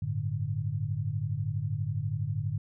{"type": "chord", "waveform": "sine", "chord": "G suspended second", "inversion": "none", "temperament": "just", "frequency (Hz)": [98, 110.25, 147], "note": ["G2", "A2", "D3"], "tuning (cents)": [0, 4, 2], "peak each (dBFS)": [-34, -32, -33], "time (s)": [0.02, 2.58], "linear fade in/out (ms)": 5, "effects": []}